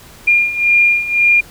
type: beating tone pair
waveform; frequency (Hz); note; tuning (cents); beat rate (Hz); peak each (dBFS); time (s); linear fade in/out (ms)
sine; 2408 / 2409.9; D7 / D7; +43 / +44; 1.9; -15 / -11; 0.27-1.41; 10
effects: pink hiss -40 dBFS RMS until 1.5 s